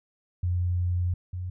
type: tone pair in turn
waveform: sine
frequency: 88.9 / 90.51 Hz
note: F2 / F#2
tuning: +31 / -38 cents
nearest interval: unison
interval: 31 cents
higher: second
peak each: -23 / -30 dBFS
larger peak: first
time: 0.43-1.14 / 1.33-1.5 s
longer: first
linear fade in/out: 5 ms
effects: none